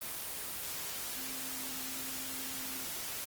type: tone in noise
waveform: sine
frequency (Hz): 262.1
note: C4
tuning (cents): +3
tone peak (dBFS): -49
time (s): 1.16-2.86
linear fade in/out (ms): 10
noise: white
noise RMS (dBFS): -40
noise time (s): 0.01-3.25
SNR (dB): -12
effects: Opus 24 kbps